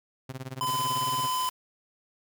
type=tone with tremolo; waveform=sawtooth; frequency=130.81 Hz; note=C3; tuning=in tune; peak=-29 dBFS; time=0.29-1.28 s; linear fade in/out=5 ms; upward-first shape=sine; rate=18 Hz; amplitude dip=95%
type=tone; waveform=square; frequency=1014 Hz; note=B5; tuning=45 cents sharp; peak=-27 dBFS; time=0.61-1.49 s; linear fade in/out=0 ms
type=noise; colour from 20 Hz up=white; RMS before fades=-39 dBFS; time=0.66-1.5 s; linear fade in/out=10 ms
effects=none